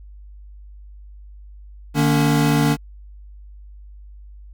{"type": "tone cluster", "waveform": "square", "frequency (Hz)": [150.3, 229.2, 284.3], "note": ["D3", "A#3", "C#4"], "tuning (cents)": [40, -29, 44], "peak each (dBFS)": [-18, -23, -20], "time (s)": [1.94, 2.77], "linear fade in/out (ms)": 50, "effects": ["added 50 Hz sine -38 dBFS peak until 4.53 s"]}